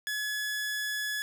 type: tone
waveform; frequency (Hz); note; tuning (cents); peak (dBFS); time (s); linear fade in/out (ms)
sawtooth; 1700; G#6; +40; -27; 0.07-1.22; 0
effects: none